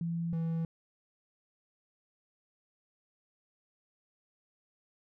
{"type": "tone pair in turn", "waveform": ["sine", "triangle"], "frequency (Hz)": [168, 164.35], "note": ["E3", "E3"], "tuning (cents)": [33, -5], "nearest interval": "unison", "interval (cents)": 38, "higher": "first", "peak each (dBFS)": [-31, -28], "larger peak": "second", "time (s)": [[0.01, 0.33], [0.33, 0.65]], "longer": "neither", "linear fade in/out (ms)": 2, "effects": []}